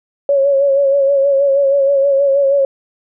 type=tone with vibrato; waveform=sine; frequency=554.4 Hz; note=C#5; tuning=in tune; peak=-9 dBFS; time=0.29-2.65 s; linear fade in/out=2 ms; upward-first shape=sine; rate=6.3 Hz; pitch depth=41 cents each way; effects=none